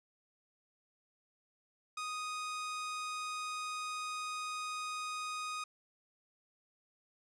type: tone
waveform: sawtooth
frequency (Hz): 1244.5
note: D#6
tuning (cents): 0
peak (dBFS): -34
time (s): 1.97-5.64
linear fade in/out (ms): 5
effects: resampled to 22050 Hz + 11-bit